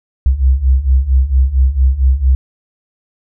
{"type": "beating tone pair", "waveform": "sine", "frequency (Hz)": [63.1, 67.5], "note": ["B1", "C#2"], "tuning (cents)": [38, -45], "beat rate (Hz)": 4.4, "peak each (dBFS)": [-13, -10], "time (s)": [0.26, 2.35], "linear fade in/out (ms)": 0, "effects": []}